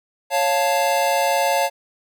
square chord, Db augmented, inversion none, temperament equal, 554.4 / 698.5 / 880 Hz, Db5 / F5 / A5, 0 / 0 / 0 cents, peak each -22 dBFS, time 0.3-1.7 s, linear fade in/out 50 ms, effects none

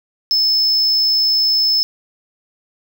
triangle tone, 5240 Hz, E8, 11 cents flat, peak -11 dBFS, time 0.31-1.83 s, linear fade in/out 0 ms, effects none

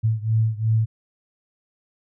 sine beating tone pair, 110 / 112.8 Hz, A2 / A2, 0 / +44 cents, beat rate 2.8 Hz, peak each -20 / -22 dBFS, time 0.03-0.86 s, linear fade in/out 20 ms, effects none

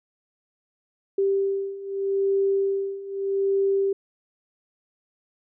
sine beating tone pair, 392 / 392.81 Hz, G4 / G4, 0 / +4 cents, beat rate 0.81 Hz, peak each -26 / -23 dBFS, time 1.18-3.93 s, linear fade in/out 5 ms, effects none

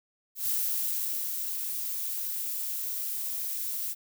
violet noise with ADSR envelope, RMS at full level -28 dBFS, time 0.35-3.95 s, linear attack 130 ms, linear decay 830 ms, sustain -5 dB, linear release 35 ms, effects none

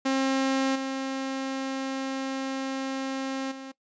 sawtooth tone with level steps, 267.4 Hz, C4, 38 cents sharp, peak -19 / -25 / -34 dBFS, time 0.05-3.72 s, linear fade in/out 10 ms, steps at 0.75 / 3.51 s, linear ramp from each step 10 ms, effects noise-tail reverb RT60 0.1 s tail -20 dB re dry + resampled to 16000 Hz

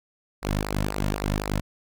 sawtooth tone with flanger, 50.6 Hz, G#1, 44 cents flat, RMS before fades -27 dBFS, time 0.42-1.61 s, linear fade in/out 20 ms, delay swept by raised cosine 0.29 to 2.59 ms, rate 3.9 Hz, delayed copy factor -0.75, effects none

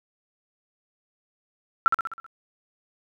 sine tone with echo, 1346 Hz, E6, 36 cents sharp, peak -12 dBFS, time 1.86-1.88 s, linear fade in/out 0 ms, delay 64 ms, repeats 6, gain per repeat -5 dB, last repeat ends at 2.264 s, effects none

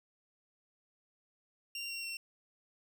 25% pulse tone with pitch steps, 2770 / 2745 / 2719 Hz, F7 / F7 / F7, -15 / -31 / -47 cents, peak -35 dBFS, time 1.75-2.17 s, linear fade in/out 2 ms, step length 140 ms, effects none

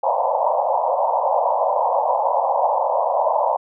white band-pass noise, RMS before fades -19 dBFS, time 0.03-3.57 s, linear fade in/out 10 ms, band 520 to 1000 Hz, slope 96 dB/octave, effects none

